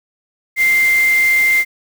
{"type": "tone in noise", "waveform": "sine", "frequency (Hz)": 2093, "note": "C7", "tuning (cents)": 0, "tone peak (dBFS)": -10, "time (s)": [0.56, 1.65], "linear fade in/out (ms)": 50, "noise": "white", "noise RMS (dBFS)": -27, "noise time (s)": [0.56, 1.65], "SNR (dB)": 14, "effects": []}